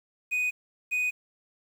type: tone pair in turn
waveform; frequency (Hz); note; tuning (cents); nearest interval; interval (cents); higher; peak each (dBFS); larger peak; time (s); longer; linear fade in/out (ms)
triangle; 2489 / 2489; D#7 / D#7; 0 / 0; unison; 0; neither; -23; neither; 0.31-0.51 / 0.91-1.11; neither; 20
effects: 9-bit